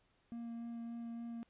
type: tone with vibrato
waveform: triangle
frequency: 233.1 Hz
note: A#3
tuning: in tune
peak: -40 dBFS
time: 0.32-1.43 s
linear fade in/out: 0 ms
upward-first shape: sine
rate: 3.5 Hz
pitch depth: 9 cents each way
effects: pink hiss -75 dBFS RMS until 1.49 s + resampled to 8000 Hz